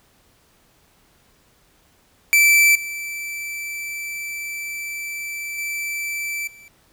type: tone with level steps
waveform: 45% pulse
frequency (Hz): 2327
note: D7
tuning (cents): -17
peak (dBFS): -11 / -27 / -24 / -43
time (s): 2.33-6.68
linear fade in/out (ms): 0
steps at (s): 2.75 / 5.58 / 6.47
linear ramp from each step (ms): 5
effects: pink hiss -58 dBFS RMS until 6.92 s